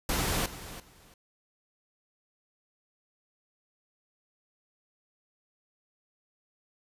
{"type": "noise with echo", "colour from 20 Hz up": "pink", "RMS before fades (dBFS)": -29, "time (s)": [0.09, 0.46], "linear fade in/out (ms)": 2, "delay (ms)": 340, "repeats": 2, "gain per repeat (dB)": -14, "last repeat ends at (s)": 1.14, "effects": ["resampled to 32000 Hz"]}